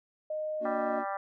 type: tone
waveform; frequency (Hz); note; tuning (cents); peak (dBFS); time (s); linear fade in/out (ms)
sine; 617; D#5; -15; -31; 0.3-0.99; 5
type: chord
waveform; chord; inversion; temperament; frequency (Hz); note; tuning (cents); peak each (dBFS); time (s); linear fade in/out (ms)
triangle; Bb augmented; none; just; 233.1 / 291.4 / 364.2; Bb3 / D4 / F#4; 0 / -13 / -27; -36 / -38 / -38; 0.6-1.05; 50
type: harmonic tone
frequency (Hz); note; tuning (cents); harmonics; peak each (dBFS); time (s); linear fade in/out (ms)
196.6; G3; +5; 3 / 4 / 5 / 6 / 7 / 8 / 9 / 10; -38 / -35 / -42 / -38 / -42 / -47 / -47 / -51; 0.65-1.17; 2
effects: none